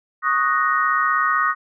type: chord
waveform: sine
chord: D# minor seventh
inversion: third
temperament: equal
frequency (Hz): 1108.7 / 1244.5 / 1480 / 1864.7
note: C#6 / D#6 / F#6 / A#6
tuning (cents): 0 / 0 / 0 / 0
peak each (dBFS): -23 / -19 / -24 / -23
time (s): 0.22-1.55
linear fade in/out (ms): 50
effects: none